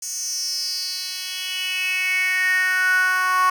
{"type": "tone with high-pass filter sweep", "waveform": "10% pulse", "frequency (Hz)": 369.8, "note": "F#4", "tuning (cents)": -1, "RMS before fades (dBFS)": -22, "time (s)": [0.02, 3.5], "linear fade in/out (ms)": 5, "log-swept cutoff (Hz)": [6900, 1100], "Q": 6.5, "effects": []}